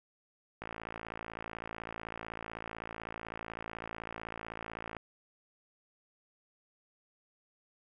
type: click train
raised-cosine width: 0.5 ms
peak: -25 dBFS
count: 244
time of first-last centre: 0.62-4.967 s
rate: 55.9 Hz
effects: none

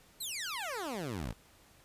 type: exponential sweep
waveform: 15% pulse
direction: down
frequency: 4329 to 49 Hz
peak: -30 dBFS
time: 0.2-1.33 s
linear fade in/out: 10 ms
effects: pink hiss -62 dBFS RMS until 1.84 s + resampled to 32000 Hz

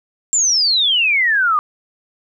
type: exponential sweep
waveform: sine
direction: down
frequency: 7459 to 1183 Hz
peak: -12 dBFS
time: 0.33-1.59 s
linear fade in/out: 0 ms
effects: 9-bit

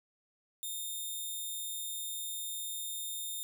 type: tone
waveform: 5% pulse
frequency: 3639 Hz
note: A#7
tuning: 42 cents flat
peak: -29 dBFS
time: 0.63-3.43 s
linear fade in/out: 0 ms
effects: none

